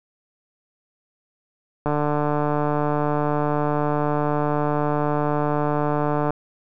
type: click train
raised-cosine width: 1 ms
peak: -9 dBFS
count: 659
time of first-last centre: 1.86-6.306 s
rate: 148 Hz
effects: none